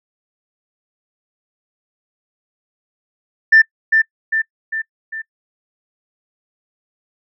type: tone with echo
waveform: sine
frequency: 1780 Hz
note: A6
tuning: 20 cents sharp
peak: -4 dBFS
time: 3.52-3.62 s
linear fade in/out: 10 ms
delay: 400 ms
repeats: 4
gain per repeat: -5 dB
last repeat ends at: 5.22 s
effects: noise-tail reverb RT60 0.1 s tail -26 dB re dry + tanh soft clip ceiling -1 dBFS